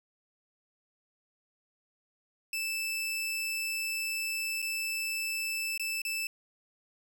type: tone with dropouts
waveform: sawtooth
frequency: 2637 Hz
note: E7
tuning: in tune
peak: -28 dBFS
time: 2.53-6.27 s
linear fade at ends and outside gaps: 2 ms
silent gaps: 4.619-4.625 / 5.777-5.796 / 6.018-6.05 s
effects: none